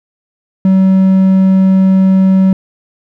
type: tone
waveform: triangle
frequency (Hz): 190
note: F#3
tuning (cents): +46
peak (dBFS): -3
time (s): 0.65-2.53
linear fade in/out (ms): 2
effects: none